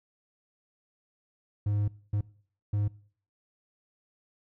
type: tone bursts at uneven times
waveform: triangle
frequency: 103.2 Hz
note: G#2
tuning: 10 cents flat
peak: -23 dBFS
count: 3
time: 1.66-1.88 / 2.13-2.21 / 2.73-2.88 s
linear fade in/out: 5 ms
effects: noise-tail reverb RT60 0.5 s tail -21 dB re dry